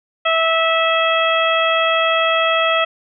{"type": "harmonic tone", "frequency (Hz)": 653, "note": "E5", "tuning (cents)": -17, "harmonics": [1, 2, 3, 4, 5], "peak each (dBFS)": [-18, -18, -23, -21, -22], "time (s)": [0.25, 2.85], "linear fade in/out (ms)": 10, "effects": []}